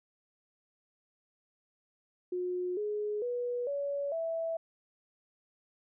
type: tone with pitch steps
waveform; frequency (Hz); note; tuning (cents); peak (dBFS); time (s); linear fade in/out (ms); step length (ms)
sine; 360.7 / 419.1 / 487.1 / 566 / 657.7; F#4 / G#4 / B4 / C#5 / E5; -44 / +16 / -24 / +36 / -4; -31; 2.32-4.57; 5; 450
effects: none